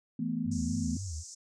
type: chord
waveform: sine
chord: E suspended fourth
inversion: none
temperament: equal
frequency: 164.81 / 220 / 246.9 Hz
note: E3 / A3 / B3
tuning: 0 / 0 / 0 cents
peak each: -36 / -34 / -33 dBFS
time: 0.19-0.97 s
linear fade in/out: 5 ms
type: tone with vibrato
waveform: sine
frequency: 87.31 Hz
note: F2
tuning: in tune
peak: -35 dBFS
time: 0.44-1.24 s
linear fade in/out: 50 ms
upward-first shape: sine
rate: 3.8 Hz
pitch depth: 210 cents each way
type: band-pass noise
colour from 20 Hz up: white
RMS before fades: -47 dBFS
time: 0.51-1.35 s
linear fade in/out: 10 ms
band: 5500 to 7500 Hz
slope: 48 dB/octave
effects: none